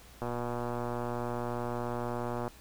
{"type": "click train", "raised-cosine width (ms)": 1, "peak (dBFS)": -21, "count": 272, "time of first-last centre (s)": [0.22, 2.478], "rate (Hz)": 120, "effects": ["added 60 Hz sine -56 dBFS peak until 2.6 s", "pink hiss -55 dBFS RMS until 2.6 s"]}